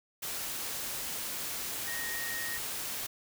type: tone in noise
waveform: sine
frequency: 1864.7 Hz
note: A#6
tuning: in tune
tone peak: -37 dBFS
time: 1.87-2.58 s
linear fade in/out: 10 ms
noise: white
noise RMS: -37 dBFS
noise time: 0.22-3.07 s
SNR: -3 dB
effects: none